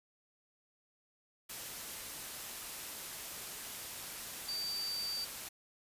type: tone in noise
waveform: sine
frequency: 4635 Hz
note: D8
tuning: 24 cents flat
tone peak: -36 dBFS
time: 4.48-5.25 s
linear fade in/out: 10 ms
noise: white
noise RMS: -44 dBFS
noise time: 1.49-5.49 s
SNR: +5 dB
effects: resampled to 32000 Hz